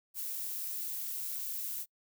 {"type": "noise", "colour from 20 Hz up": "violet", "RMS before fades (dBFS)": -38, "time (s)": [0.14, 1.86], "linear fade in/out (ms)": 50, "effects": ["noise-tail reverb RT60 0.1 s tail -26 dB re dry"]}